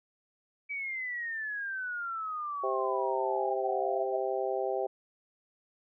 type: exponential sweep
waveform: sine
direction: down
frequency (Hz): 2298 to 631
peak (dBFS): -33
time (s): 0.69-4.18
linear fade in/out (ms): 20
type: harmonic tone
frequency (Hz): 130.81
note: C3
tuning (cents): 0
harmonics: 3 / 4 / 5 / 6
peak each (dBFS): -33 / -34 / -35 / -36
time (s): 2.63-4.87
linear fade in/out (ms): 10
effects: none